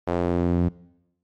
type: tone with band-pass filter sweep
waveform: sawtooth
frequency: 87.31 Hz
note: F2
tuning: in tune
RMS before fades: -22 dBFS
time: 0.07-0.69 s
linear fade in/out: 10 ms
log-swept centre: 600 to 190 Hz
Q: 1.1
effects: noise-tail reverb RT60 0.9 s tail -22 dB re dry + MP3 64 kbps